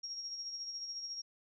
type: tone with tremolo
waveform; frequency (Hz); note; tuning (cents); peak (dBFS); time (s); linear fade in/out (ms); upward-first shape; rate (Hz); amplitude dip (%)
sine; 5588; F8; 0; -38; 0.03-1.22; 10; sine; 14; 45
effects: none